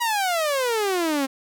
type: exponential sweep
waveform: sawtooth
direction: down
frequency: 976 to 262.3 Hz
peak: -17 dBFS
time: 0-1.27 s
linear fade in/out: 20 ms
effects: none